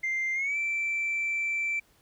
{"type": "tone with pitch glide", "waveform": "sine", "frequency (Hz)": [2093, 2336], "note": ["C7", "D7"], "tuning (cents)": [0, -10], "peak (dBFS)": -25, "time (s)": [0.03, 1.8], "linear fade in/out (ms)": 10, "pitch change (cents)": 190, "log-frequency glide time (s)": [0.34, 0.57], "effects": ["tanh soft clip ceiling -24 dBFS", "pink hiss -64 dBFS RMS until 2.01 s"]}